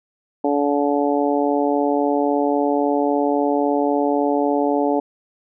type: harmonic tone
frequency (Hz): 143.7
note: D3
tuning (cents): -37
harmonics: 2 / 3 / 4 / 5 / 6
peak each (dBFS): -20 / -22 / -23 / -24 / -25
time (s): 0.44-5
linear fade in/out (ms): 5
effects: none